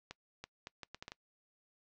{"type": "accelerating click train", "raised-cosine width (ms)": 0.2, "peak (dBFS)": -27, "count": 8, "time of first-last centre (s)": [0.11, 1.119], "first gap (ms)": 330, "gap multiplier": 0.7, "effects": ["noise-tail reverb RT60 0.1 s tail -24 dB re dry", "low-pass 7000 Hz 12 dB/octave"]}